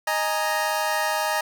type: chord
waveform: 25% pulse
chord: D# suspended fourth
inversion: none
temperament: equal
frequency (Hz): 622.3 / 830.6 / 932.3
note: D#5 / G#5 / A#5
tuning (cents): 0 / 0 / 0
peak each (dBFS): -23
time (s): 0.07-1.41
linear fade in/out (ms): 5
effects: none